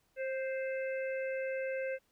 harmonic tone with a mistuned harmonic, 523.3 Hz, C5, in tune, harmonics 1 / 3 / 4 / 5, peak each -34 / -44 / -46 / -48 dBFS, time 0.16-1.99 s, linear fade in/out 50 ms, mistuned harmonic 1, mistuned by +19 cents, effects pink hiss -74 dBFS RMS until 2.11 s

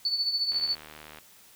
sine tone with tremolo, 4473 Hz, C#8, 15 cents sharp, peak -22 dBFS, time 0.05-0.75 s, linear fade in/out 2 ms, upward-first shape triangle, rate 14 Hz, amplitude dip 70%
click train, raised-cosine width 0.3 ms, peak -28 dBFS, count 52, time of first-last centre 0.52-1.186 s, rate 76.6 Hz
effects white hiss -55 dBFS RMS until 1.55 s

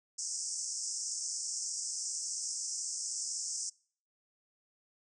pink band-pass noise, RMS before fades -38 dBFS, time 0.18-3.7 s, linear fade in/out 10 ms, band 5200 to 8600 Hz, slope 96 dB/octave, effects noise-tail reverb RT60 0.5 s tail -25 dB re dry

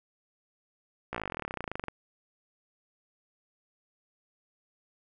slowing click train, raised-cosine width 0.5 ms, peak -19 dBFS, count 28, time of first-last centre 1.13-1.883 s, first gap 16 ms, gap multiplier 1.04, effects none

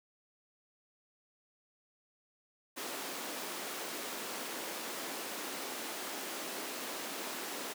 pink high-pass noise, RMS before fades -41 dBFS, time 2.76-7.74 s, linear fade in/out 20 ms, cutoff 260 Hz, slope 24 dB/octave, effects none

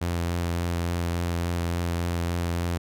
sawtooth tone with vibrato, 86 Hz, F2, 26 cents flat, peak -21 dBFS, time 0.01-2.78 s, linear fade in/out 10 ms, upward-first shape triangle, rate 3.5 Hz, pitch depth 18 cents each way, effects none

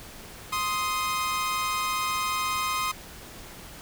sawtooth tone pair together, 1045.2 / 1251 Hz, C6 / D#6, -2 / +9 cents, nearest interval minor third, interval 311 cents, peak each -25 dBFS, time 0.52-2.92 s, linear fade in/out 10 ms, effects pink hiss -44 dBFS RMS until 3.81 s

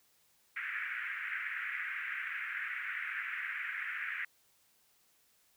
pink band-pass noise, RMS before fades -39 dBFS, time 0.56-4.25 s, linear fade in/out 5 ms, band 1500 to 2300 Hz, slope 48 dB/octave, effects white hiss -70 dBFS RMS until 5.56 s

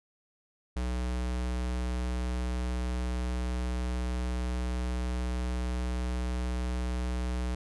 square tone, 61.6 Hz, B1, 4 cents flat, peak -30 dBFS, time 0.76-7.55 s, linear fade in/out 5 ms, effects resampled to 24000 Hz

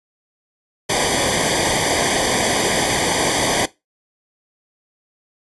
pink noise with comb filter, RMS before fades -18 dBFS, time 0.89-3.66 s, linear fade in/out 10 ms, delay 0.74 ms, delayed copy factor -0.95, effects noise-tail reverb RT60 0.2 s tail -18 dB re dry + resampled to 24000 Hz

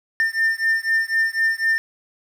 triangle beating tone pair, 1800 / 1804 Hz, A6 / A6, +39 / +43 cents, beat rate 4 Hz, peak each -19 dBFS, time 0.2-1.78 s, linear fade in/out 0 ms, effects 8-bit

